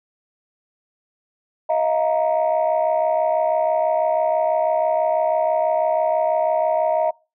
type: chord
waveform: sine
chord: Eb suspended second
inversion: none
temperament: equal with one note detuned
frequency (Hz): 632.4 / 698.5 / 932.3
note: Eb5 / F5 / Bb5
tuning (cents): +28 / 0 / 0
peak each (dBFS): -18 / -21 / -23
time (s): 1.69-7.11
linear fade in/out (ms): 10
effects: noise-tail reverb RT60 0.3 s tail -24 dB re dry + tanh soft clip ceiling -10 dBFS